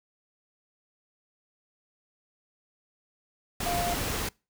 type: tone in noise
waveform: sine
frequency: 698.5 Hz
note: F5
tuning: in tune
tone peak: -28 dBFS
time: 3.66-3.94 s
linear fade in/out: 5 ms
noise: pink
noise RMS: -31 dBFS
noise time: 3.6-4.29 s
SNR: 0 dB
effects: noise-tail reverb RT60 0.3 s tail -26 dB re dry